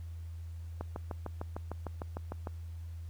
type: click train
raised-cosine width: 1 ms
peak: -24 dBFS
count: 12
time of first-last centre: 0.81-2.472 s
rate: 6.62 Hz
effects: added 83 Hz sine -40 dBFS peak until 3.09 s + pink hiss -65 dBFS RMS until 3.09 s